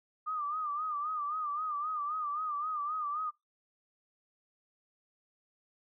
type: tone with vibrato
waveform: sine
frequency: 1210 Hz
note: D#6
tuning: 49 cents flat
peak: -32 dBFS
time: 0.26-3.31 s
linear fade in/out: 20 ms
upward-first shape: sine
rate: 3.8 Hz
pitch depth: 85 cents each way
effects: noise-tail reverb RT60 0.2 s tail -26 dB re dry